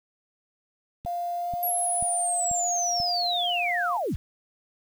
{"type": "click train", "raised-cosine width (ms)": 5, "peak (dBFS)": -26, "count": 5, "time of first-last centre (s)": [1.05, 3.001], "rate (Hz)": 2.05}
{"type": "tone with pitch glide", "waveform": "sine", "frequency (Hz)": [698.5, 705.4], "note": ["F5", "F5"], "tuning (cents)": [0, 17], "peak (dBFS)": -27, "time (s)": [1.06, 3.97], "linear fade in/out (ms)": 2, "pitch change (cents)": 17, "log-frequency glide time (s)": [1.37, 1.65]}
{"type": "linear sweep", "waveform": "sine", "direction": "down", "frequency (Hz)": [11570, 36.71], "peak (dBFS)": -25, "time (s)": [1.63, 4.16], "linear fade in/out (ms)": 0}
{"effects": ["8-bit"]}